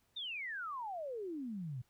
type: exponential sweep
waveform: sine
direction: down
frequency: 3733 to 117.2 Hz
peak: -39 dBFS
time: 0.16-1.82 s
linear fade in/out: 10 ms
effects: pink hiss -75 dBFS RMS until 1.89 s